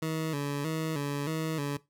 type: tone with vibrato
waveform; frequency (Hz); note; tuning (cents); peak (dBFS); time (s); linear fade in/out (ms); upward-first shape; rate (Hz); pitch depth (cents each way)
20% pulse; 150.9; D3; +47; -25; 0.02-1.77; 5; square; 1.6; 94
effects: noise-tail reverb RT60 0.2 s tail -18 dB re dry